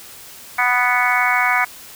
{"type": "harmonic tone", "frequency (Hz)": 247.1, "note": "B3", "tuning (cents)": 1, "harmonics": [3, 4, 5, 6, 7, 8, 9], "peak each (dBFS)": [-22, -22, -22, -22, -24, -24, -19], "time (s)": [0.58, 1.65], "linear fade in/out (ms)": 10, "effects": ["white hiss -39 dBFS RMS until 1.95 s"]}